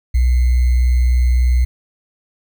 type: tone with sample-and-hold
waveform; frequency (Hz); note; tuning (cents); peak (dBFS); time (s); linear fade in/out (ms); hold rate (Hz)
sine; 61.74; B1; 0; -10; 0.14-1.65; 10; 2100
effects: none